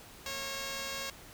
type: tone pair together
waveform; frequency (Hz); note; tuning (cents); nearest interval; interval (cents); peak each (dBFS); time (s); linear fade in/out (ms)
5% pulse; 229.1 / 545; A#3 / C#5; -30 / -29; octave + minor third; 1501; -36 / -25; 0.26-1.1; 2
effects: pink hiss -52 dBFS RMS until 1.33 s